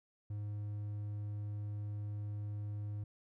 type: tone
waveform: triangle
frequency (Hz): 103.83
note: G#2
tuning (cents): 0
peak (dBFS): -36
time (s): 0.3-3.04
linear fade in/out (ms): 5
effects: none